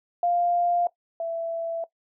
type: tone pair in turn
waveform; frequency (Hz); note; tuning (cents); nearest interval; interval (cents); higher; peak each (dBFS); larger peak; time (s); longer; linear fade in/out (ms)
sine; 699 / 665.5; F5 / E5; +1 / +16; minor second; 85; first; -20 / -26; first; 0.23-0.87 / 1.2-1.84; neither; 2
effects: noise-tail reverb RT60 0.1 s tail -17 dB re dry